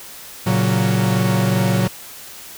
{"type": "chord", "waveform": "45% pulse", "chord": "F# major", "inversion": "first", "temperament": "equal with one note detuned", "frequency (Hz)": [116.07, 138.59, 185], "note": ["A#2", "C#3", "F#3"], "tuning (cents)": [-7, 0, 0], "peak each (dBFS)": [-19, -22, -18], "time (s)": [0.46, 1.88], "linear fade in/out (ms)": 10, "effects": ["white hiss -37 dBFS RMS until 2.57 s"]}